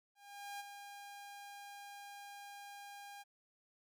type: tone with ADSR envelope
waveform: sawtooth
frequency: 808 Hz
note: G#5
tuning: 48 cents flat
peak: -39 dBFS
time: 0.15-3.24 s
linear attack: 450 ms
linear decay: 21 ms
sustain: -7 dB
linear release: 27 ms
effects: none